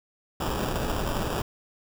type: noise with sample-and-hold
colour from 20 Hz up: pink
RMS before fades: -28 dBFS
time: 0.4-1.42 s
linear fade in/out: 5 ms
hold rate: 2100 Hz
effects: none